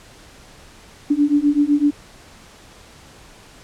sine beating tone pair, 286.7 / 294.6 Hz, D4 / D4, -42 / +6 cents, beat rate 7.9 Hz, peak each -17 / -16 dBFS, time 1.1-1.91 s, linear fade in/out 10 ms, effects pink hiss -45 dBFS RMS until 3.63 s + low-pass 9000 Hz 12 dB/octave

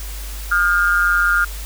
sine tone with amplitude modulation, 1412 Hz, F6, 19 cents sharp, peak -9 dBFS, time 0.51-1.45 s, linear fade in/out 10 ms, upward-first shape sine, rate 178 Hz, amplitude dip 85%, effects added 50 Hz sine -27 dBFS peak until 1.65 s + white hiss -35 dBFS RMS until 1.65 s

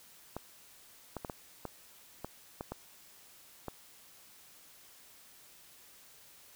clicks, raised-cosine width 1 ms, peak -24 dBFS, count 9, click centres 0.366 / 1.167 / 1.248 / 1.298 / 1.653 / 2.246 / 2.609 / 2.72 / 3.683 s, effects white hiss -58 dBFS RMS until 6.55 s

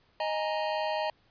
square chord, D# suspended fourth, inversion none, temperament just, 622.3 / 829.7 / 933.4 Hz, D#5 / G#5 / A#5, 0 / -2 / +2 cents, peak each -32 / -35 / -35 dBFS, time 0.2-1.1 s, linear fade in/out 2 ms, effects pink hiss -66 dBFS RMS until 1.3 s + resampled to 11025 Hz

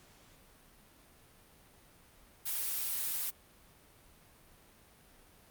blue noise, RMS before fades -35 dBFS, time 2.45-3.31 s, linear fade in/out 20 ms, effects pink hiss -61 dBFS RMS until 5.5 s + Opus 48 kbps

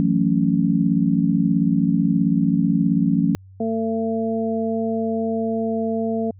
sine chord, F# minor seventh, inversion third, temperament just, 166.5 / 185 / 222 / 277.5 Hz, E3 / F#3 / A3 / C#4, +18 / 0 / +16 / +2 cents, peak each -21 dBFS, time 0-3.35 s, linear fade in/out 0 ms
harmonic tone, 224.8 Hz, A3, 37 cents sharp, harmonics 1 / 2 / 3, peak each -22 / -25 / -27 dBFS, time 3.6-6.31 s, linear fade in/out 5 ms
effects added 95 Hz sine -42 dBFS peak until 6.39 s

